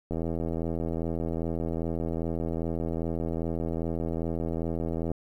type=click train; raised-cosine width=2 ms; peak=-18 dBFS; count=414; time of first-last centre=0.11-5.116 s; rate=82.5 Hz; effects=10-bit